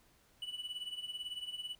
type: tone with tremolo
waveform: triangle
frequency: 2960 Hz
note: F#7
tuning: in tune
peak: -35 dBFS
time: 0.42-1.75 s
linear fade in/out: 2 ms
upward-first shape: triangle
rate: 18 Hz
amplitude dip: 85%
effects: pink hiss -68 dBFS RMS until 1.79 s